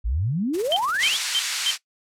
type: exponential sweep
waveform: sine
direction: up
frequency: 49 to 3687 Hz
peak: -21 dBFS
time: 0.04-1.18 s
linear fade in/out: 20 ms
type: noise with tremolo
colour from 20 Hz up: white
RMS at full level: -35 dBFS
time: 0.53-1.19 s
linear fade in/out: 20 ms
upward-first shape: sine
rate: 17 Hz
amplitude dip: 65%
type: tone bursts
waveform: sine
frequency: 3121 Hz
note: G7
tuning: 8 cents flat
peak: -18 dBFS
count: 4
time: 0.72-1.706 s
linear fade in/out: 0 ms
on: 44 ms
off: 270 ms
type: band-pass noise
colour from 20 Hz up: white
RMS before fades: -27 dBFS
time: 0.98-1.78 s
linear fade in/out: 50 ms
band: 1700 to 6300 Hz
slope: 12 dB/octave
effects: noise-tail reverb RT60 0.1 s tail -18 dB re dry + low-pass 12000 Hz 12 dB/octave